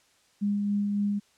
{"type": "tone with tremolo", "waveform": "sine", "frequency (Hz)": 203.8, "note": "G#3", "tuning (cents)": -32, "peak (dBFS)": -23, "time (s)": [0.41, 1.2], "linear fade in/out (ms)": 20, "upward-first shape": "sine", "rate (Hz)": 3.6, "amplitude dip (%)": 25, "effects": ["white hiss -64 dBFS RMS until 1.37 s", "low-pass 8000 Hz 12 dB/octave"]}